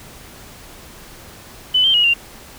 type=tone with pitch steps; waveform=sine; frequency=3002 / 3143 / 2896 / 2779 Hz; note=F#7 / G7 / F#7 / F7; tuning=+24 / +4 / -38 / -9 cents; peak=-11 dBFS; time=1.74-2.14 s; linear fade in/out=10 ms; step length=100 ms; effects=pink hiss -40 dBFS RMS until 2.58 s